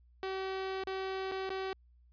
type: tone with dropouts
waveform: sawtooth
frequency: 381.8 Hz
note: G4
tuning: 46 cents flat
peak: -31 dBFS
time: 0.23-1.73 s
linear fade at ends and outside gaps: 1 ms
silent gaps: 0.837-0.871 / 1.314-1.319 / 1.493-1.502 s
effects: added 60 Hz sine -60 dBFS peak until 2.12 s + resampled to 11025 Hz